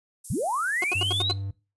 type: high-pass noise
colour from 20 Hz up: white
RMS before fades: -36 dBFS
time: 0.24-1.23 s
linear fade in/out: 10 ms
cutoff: 8200 Hz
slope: 24 dB/octave
type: linear sweep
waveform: sine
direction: up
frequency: 71.9 to 4102 Hz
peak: -24 dBFS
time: 0.3-1.33 s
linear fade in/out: 5 ms
type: tone bursts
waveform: 20% pulse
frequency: 364 Hz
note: F#4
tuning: 28 cents flat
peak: -22 dBFS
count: 6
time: 0.82-1.315 s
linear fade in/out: 2 ms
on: 20 ms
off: 75 ms
type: tone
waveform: triangle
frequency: 98.2 Hz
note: G2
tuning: 4 cents sharp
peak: -27 dBFS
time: 0.95-1.51 s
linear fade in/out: 5 ms
effects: noise-tail reverb RT60 0.3 s tail -19 dB re dry + resampled to 24000 Hz